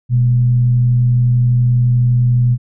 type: tone with frequency modulation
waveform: sine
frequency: 122.8 Hz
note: B2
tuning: 9 cents flat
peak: -9 dBFS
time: 0.09-2.58 s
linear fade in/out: 50 ms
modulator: 88.3 Hz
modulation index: 0.22
effects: none